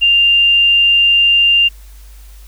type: tone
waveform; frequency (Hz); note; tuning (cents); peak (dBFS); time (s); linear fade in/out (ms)
sine; 2793; F7; -1; -7; 0.01-1.69; 20
effects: added 50 Hz sine -34 dBFS peak until 2.47 s + white hiss -47 dBFS RMS until 2.47 s